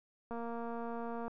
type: click train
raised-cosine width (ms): 1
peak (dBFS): -29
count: 227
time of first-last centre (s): 0.31-1.28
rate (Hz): 233
effects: none